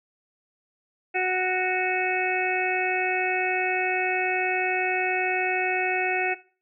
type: harmonic tone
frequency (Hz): 369.4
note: F#4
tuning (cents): -3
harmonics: 1 / 2 / 4 / 5 / 6 / 7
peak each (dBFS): -28 / -27 / -33 / -32 / -30 / -28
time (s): 1.14-6.35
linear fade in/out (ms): 20
effects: noise-tail reverb RT60 0.4 s tail -19 dB re dry